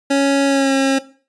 25% pulse tone with pitch glide, 277.2 to 270.1 Hz, C#4 to C#4, 0 to -45 cents, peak -9 dBFS, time 0.1-0.99 s, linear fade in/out 10 ms, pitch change -45 cents, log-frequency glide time 0.46-0.73 s, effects noise-tail reverb RT60 0.4 s tail -17 dB re dry + resampled to 22050 Hz

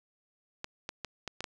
clicks, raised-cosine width 0.2 ms, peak -19 dBFS, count 6, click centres 0.644 / 0.891 / 1.047 / 1.277 / 1.406 / 1.442 s, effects none

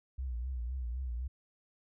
sine tone with vibrato, 62 Hz, B1, 7 cents sharp, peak -34 dBFS, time 0.18-1.28 s, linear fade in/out 10 ms, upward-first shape triangle, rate 3.9 Hz, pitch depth 130 cents each way, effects none

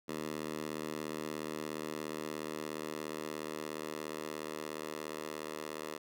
10% pulse tone with high-pass filter sweep, 77 Hz, D#2, 17 cents flat, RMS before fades -41 dBFS, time 0.08-5.98 s, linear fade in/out 10 ms, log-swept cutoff 260 to 450 Hz, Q 0.94, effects none

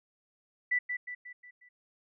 sine tone with echo, 1975.5 Hz, B6, in tune, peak -25 dBFS, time 0.71-0.79 s, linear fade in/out 10 ms, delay 180 ms, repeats 5, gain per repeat -6 dB, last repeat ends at 1.69 s, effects none

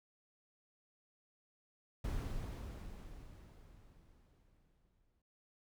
brown noise with exponential decay, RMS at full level -38 dBFS, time 2.04-5.22 s, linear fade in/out 5 ms, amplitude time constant 690 ms, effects none

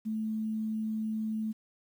sine tone with quantisation, 218.3 Hz, A3, 13 cents flat, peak -30 dBFS, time 0.05-1.53 s, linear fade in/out 20 ms, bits 10, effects none

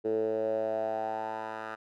10% pulse tone with band-pass filter sweep, 110 Hz, A2, in tune, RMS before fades -32 dBFS, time 0.04-1.76 s, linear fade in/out 20 ms, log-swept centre 410 to 1200 Hz, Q 5.4, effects none

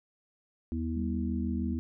harmonic tone, 81 Hz, E2, 30 cents flat, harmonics 1 / 3 / 4, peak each -33 / -33 / -39 dBFS, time 0.72-1.79 s, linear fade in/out 0 ms
sine tone, 196.5 Hz, G3, 4 cents sharp, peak -34 dBFS, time 0.96-1.74 s, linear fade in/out 5 ms
effects none

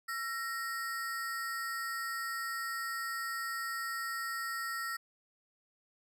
square ring-modulated tone, 1610 Hz, G6, 46 cents sharp, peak -33 dBFS, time 0.08-4.97 s, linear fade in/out 10 ms, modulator 260 Hz, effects none

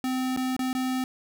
square tone with dropouts, 257.6 Hz, C4, 27 cents flat, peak -26 dBFS, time 0.04-1.04 s, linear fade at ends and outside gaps 1 ms, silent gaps 0.364-0.373 / 0.565-0.592 / 0.73-0.75 s, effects none

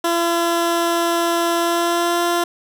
15% pulse tone with pitch glide, 339.5 to 345.4 Hz, F4 to F4, -49 to -19 cents, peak -10 dBFS, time 0.04-2.44 s, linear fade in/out 5 ms, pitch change +30 cents, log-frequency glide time 1.58-2.22 s, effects none

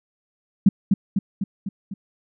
sine tone with echo, 196.2 Hz, G3, 2 cents sharp, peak -8 dBFS, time 0.66-0.69 s, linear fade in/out 5 ms, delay 250 ms, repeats 5, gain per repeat -4 dB, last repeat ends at 1.94 s, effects none

